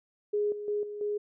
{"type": "tone with level steps", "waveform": "sine", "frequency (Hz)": 415.3, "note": "G#4", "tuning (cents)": 0, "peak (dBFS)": [-25, -35, -27, -36, -28], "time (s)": [0.33, 1.18], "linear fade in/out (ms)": 10, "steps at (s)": [0.52, 0.68, 0.83, 1.01], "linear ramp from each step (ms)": 2, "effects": []}